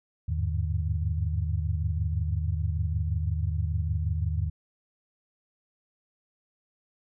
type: tone cluster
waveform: sine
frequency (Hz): 80 / 99 / 105.3 / 150.7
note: D#2 / G2 / G#2 / D3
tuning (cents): +49 / +18 / +24 / +45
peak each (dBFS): -27 / -33 / -33 / -34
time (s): 0.28-4.5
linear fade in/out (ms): 10
effects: none